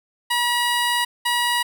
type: tone pair in turn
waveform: 15% pulse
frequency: 963 / 963 Hz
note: B5 / B5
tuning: -44 / -44 cents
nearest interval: unison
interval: 0 cents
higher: neither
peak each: -12 dBFS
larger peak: neither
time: 0.3-1.05 / 1.25-1.63 s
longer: first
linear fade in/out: 10 ms
effects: none